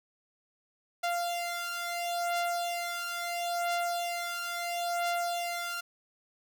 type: beating tone pair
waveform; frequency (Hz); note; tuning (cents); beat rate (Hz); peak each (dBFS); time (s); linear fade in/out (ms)
sawtooth; 694 / 694.74; F5 / F5; -11 / -9; 0.74; -29 / -31; 1.03-5.81; 10
effects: none